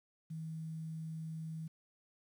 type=tone; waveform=sine; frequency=160 Hz; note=D#3; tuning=49 cents sharp; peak=-40 dBFS; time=0.3-1.68 s; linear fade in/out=10 ms; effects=11-bit